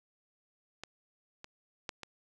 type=clicks; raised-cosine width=0.2 ms; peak=-24 / -28 / -19 / -25 dBFS; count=4; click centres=0.836 / 1.444 / 1.892 / 2.033 s; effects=none